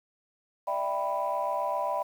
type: chord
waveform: sine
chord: E minor seventh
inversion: third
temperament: equal with one note detuned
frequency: 591.8 / 659.3 / 784 / 987.8 Hz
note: D5 / E5 / G5 / B5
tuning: +13 / 0 / 0 / 0 cents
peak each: -32 / -33 / -33 / -30 dBFS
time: 0.67-2.03 s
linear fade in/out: 10 ms
effects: tanh soft clip ceiling -19 dBFS + 9-bit